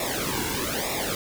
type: noise with flanger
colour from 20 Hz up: pink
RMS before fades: -28 dBFS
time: 0-1.15 s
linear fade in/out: 2 ms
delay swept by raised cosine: 0.65 to 1.65 ms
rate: 1.1 Hz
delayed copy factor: -0.85
effects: none